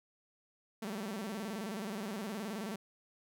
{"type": "tone with vibrato", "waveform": "sawtooth", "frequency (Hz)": 207.7, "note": "G#3", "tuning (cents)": 0, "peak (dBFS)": -34, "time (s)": [0.82, 2.76], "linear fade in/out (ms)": 5, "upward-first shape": "square", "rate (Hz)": 19, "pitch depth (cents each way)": 130, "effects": []}